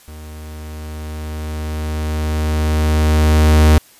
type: tone with level ramp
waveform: 45% pulse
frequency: 77 Hz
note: D#2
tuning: 17 cents flat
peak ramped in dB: -32 to -6 dBFS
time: 0.08-3.78 s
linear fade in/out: 0 ms
effects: white hiss -47 dBFS RMS until 3.99 s + resampled to 32000 Hz